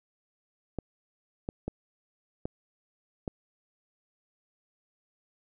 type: clicks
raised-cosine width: 2 ms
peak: -19 dBFS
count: 5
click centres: 0.787 / 1.489 / 1.68 / 2.455 / 3.278 s
effects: none